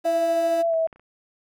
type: tone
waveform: 30% pulse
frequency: 328.7 Hz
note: E4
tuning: 5 cents flat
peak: -27 dBFS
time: 0.04-0.63 s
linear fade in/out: 20 ms
type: tone with pitch glide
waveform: sine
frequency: 671 to 650.4 Hz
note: E5 to E5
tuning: +31 to -23 cents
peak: -19 dBFS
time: 0.05-0.87 s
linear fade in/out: 5 ms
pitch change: -54 cents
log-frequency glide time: 0.68-0.75 s
type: clicks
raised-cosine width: 0.5 ms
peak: -37 / -34 / -29 / -39 / -39 dBFS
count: 5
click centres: 0.737 / 0.874 / 0.928 / 0.96 / 0.996 s
effects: none